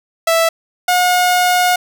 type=tone pair in turn; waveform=sawtooth; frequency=659.3 / 721.1 Hz; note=E5 / F#5; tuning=0 / -45 cents; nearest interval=major second; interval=155 cents; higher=second; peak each=-7 dBFS; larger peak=neither; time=0.27-0.49 / 0.88-1.76 s; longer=second; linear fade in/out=5 ms; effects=none